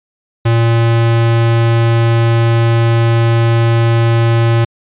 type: tone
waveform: square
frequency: 115.7 Hz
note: A#2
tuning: 13 cents flat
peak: -9 dBFS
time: 0.45-4.65 s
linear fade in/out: 10 ms
effects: resampled to 8000 Hz